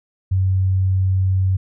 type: tone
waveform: sine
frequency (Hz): 94.4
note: F#2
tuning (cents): +35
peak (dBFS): -14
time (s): 0.31-1.57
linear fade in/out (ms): 10
effects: none